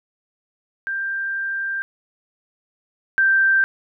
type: tone pair in turn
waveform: sine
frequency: 1583 / 1568.4 Hz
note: G6 / G6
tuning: +17 / 0 cents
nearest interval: unison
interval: 17 cents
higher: first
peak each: -22 / -13 dBFS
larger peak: second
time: 0.87-1.82 / 3.18-3.64 s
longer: first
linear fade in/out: 0 ms
effects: none